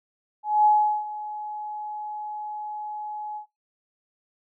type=tone with ADSR envelope; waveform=sine; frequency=845 Hz; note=G#5; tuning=30 cents sharp; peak=-14 dBFS; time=0.43-3.46 s; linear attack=220 ms; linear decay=390 ms; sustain=-17 dB; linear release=97 ms; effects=noise-tail reverb RT60 0.2 s tail -20 dB re dry